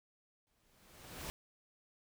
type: noise with exponential growth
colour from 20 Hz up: pink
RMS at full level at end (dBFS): -42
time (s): 0.47-1.3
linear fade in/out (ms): 0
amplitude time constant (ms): 180
effects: none